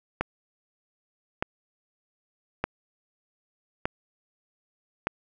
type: click train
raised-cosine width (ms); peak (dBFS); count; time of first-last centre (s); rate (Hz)
0.5; -10; 5; 0.21-5.07; 0.823
effects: none